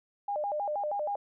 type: tone with vibrato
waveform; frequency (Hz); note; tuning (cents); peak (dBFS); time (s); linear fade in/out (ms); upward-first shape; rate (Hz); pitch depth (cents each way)
sine; 698.5; F5; 0; -29; 0.28-1.16; 5; square; 6.3; 260
effects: none